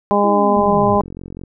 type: harmonic tone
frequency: 203.9 Hz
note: G#3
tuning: 32 cents flat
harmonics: 1 / 2 / 3 / 4 / 5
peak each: -18 / -18 / -18 / -18 / -18 dBFS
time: 0.11-1.01 s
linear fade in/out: 0 ms
type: linear sweep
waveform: sine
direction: down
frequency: 343.7 to 92.5 Hz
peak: -22 dBFS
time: 0.24-0.96 s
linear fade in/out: 0 ms
type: click train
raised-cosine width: 3 ms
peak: -19 dBFS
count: 40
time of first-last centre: 0.57-1.437 s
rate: 45 Hz
effects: none